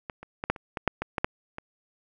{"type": "clicks", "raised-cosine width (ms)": 0.5, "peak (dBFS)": [-19, -27, -16, -7, -26, -16, -6, -14, -12, -7, -21], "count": 11, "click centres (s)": [0.098, 0.23, 0.439, 0.5, 0.562, 0.772, 0.877, 1.02, 1.182, 1.245, 1.584], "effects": []}